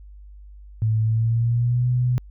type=tone with pitch glide; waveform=sine; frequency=110 to 124.19 Hz; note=A2 to B2; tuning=0 to +10 cents; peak=-17 dBFS; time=0.82-2.18 s; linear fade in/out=0 ms; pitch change=+210 cents; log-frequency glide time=1.02-1.88 s; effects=added 50 Hz sine -40 dBFS peak until 2.3 s